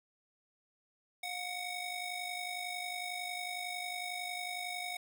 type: ring-modulated tone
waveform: 25% pulse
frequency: 1485 Hz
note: F#6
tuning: 6 cents sharp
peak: -31 dBFS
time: 1.23-4.97 s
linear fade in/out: 5 ms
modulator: 768 Hz
effects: none

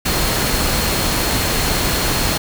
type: tone in noise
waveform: sine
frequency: 4267 Hz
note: C8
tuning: 33 cents sharp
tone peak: -28 dBFS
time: 0.05-2.38 s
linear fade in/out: 10 ms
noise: pink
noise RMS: -18 dBFS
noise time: 0.05-2.38 s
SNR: -13 dB
effects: none

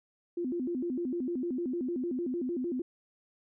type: tone with vibrato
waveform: sine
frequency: 296.9 Hz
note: D4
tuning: 19 cents sharp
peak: -30 dBFS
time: 0.37-2.82 s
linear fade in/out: 5 ms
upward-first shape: square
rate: 6.6 Hz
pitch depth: 270 cents each way
effects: none

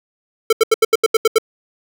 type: tone bursts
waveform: square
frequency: 445.9 Hz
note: A4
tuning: 23 cents sharp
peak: -9 dBFS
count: 9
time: 0.5-1.384 s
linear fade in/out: 5 ms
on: 28 ms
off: 79 ms
effects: none

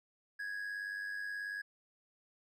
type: tone with amplitude modulation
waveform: triangle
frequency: 1661.2 Hz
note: G#6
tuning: in tune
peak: -34 dBFS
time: 0.39-1.62 s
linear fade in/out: 10 ms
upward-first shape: sine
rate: 98.5 Hz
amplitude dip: 55%
effects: none

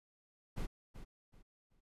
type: noise with echo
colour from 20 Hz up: brown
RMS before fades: -38 dBFS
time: 0.56-0.67 s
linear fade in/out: 20 ms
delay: 380 ms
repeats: 3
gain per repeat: -11 dB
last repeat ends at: 1.81 s
effects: resampled to 32000 Hz

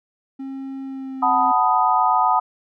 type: tone with pitch glide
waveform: triangle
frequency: 269 to 262.1 Hz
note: C4 to C4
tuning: +48 to +3 cents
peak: -26 dBFS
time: 0.39-1.52 s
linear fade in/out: 10 ms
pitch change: -45 cents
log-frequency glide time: 0.84-1.34 s
type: chord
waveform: sine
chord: B dominant seventh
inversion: second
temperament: equal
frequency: 740 / 880 / 987.8 / 1244.5 Hz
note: F#5 / A5 / B5 / D#6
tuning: 0 / 0 / 0 / 0 cents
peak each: -20 dBFS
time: 1.22-2.4 s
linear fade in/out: 10 ms
effects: none

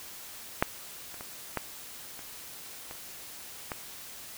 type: clicks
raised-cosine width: 0.5 ms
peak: -7 / -30 / -25 / -14 / -29 / -26 / -18 dBFS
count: 7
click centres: 0.625 / 1.143 / 1.209 / 1.573 / 2.192 / 2.911 / 3.718 s
effects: white hiss -45 dBFS RMS until 4.37 s

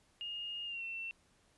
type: tone with pitch glide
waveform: sine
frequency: 2843 to 2699 Hz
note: F7 to E7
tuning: +30 to +40 cents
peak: -39 dBFS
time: 0.21-1.11 s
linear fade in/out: 0 ms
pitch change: -90 cents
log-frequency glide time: 0.65-0.84 s
effects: pink hiss -70 dBFS RMS until 1.57 s + resampled to 24000 Hz

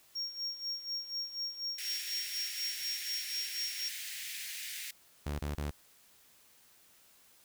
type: tone with tremolo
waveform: triangle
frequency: 5560 Hz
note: F8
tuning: 9 cents flat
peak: -32 dBFS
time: 0.15-3.89 s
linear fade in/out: 10 ms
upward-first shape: sine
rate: 4.1 Hz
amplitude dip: 75%
type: high-pass noise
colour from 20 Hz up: pink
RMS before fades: -42 dBFS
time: 1.78-4.91 s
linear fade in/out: 5 ms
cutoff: 1800 Hz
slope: 48 dB/octave
type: tone bursts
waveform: sawtooth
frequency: 73.42 Hz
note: D2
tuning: in tune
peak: -30 dBFS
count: 3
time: 5.26-5.708 s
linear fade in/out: 5 ms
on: 130 ms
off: 29 ms
effects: white hiss -63 dBFS RMS until 7.44 s

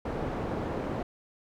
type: low-pass noise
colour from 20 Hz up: white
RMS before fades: -33 dBFS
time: 0.05-1.03 s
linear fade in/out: 5 ms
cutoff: 580 Hz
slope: 12 dB/octave
effects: none

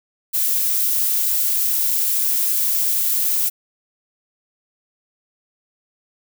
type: noise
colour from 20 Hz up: violet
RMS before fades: -19 dBFS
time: 0.33-3.5 s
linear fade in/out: 20 ms
effects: none

